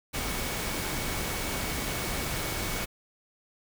sine tone in noise, 2231 Hz, C#7, 11 cents sharp, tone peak -42 dBFS, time 0.13-2.86 s, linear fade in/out 20 ms, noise pink, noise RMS -32 dBFS, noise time 0.13-2.86 s, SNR -13 dB, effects none

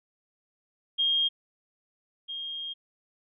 sine tone pair in turn, 3231 / 3231 Hz, G#7 / G#7, -48 / -48 cents, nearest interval unison, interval 0 cents, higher neither, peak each -22 / -33 dBFS, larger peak first, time 0.98-1.29 / 2.28-2.74 s, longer second, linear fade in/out 20 ms, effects none

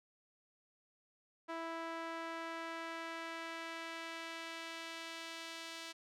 sawtooth tone with band-pass filter sweep, 329.6 Hz, E4, in tune, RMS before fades -45 dBFS, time 1.48-5.93 s, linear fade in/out 20 ms, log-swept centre 1100 to 3900 Hz, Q 0.92, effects none

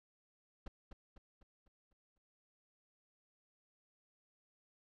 brown noise with echo, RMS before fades -43 dBFS, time 0.66-0.68 s, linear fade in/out 5 ms, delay 250 ms, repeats 6, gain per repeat -6 dB, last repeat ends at 2.18 s, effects low-pass 5000 Hz 12 dB/octave

